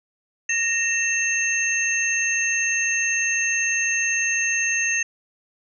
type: tone cluster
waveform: sine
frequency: 1850 / 2682 / 6360 Hz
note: A#6 / E7 / G8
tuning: -14 / +29 / +24 cents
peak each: -24 dBFS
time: 0.49-5.03 s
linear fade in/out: 5 ms
effects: none